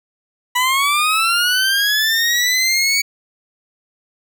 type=linear sweep; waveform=20% pulse; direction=up; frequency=977 to 2260 Hz; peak=-9 dBFS; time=0.55-3.02 s; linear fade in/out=10 ms; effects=none